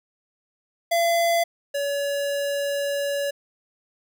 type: tone pair in turn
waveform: square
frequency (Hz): 679 / 566.6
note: F5 / C#5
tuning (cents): -49 / +38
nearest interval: minor third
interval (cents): 313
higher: first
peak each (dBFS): -19 / -24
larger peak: first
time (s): 0.91-1.44 / 1.74-3.31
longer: second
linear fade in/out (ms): 10
effects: none